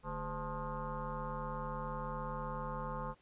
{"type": "tone with frequency modulation", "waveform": "sine", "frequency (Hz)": 511, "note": "C5", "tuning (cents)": -41, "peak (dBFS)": -37, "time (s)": [0.03, 3.15], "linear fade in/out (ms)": 50, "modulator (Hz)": 183, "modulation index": 3.9, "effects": ["pink hiss -69 dBFS RMS until 3.21 s", "resampled to 8000 Hz"]}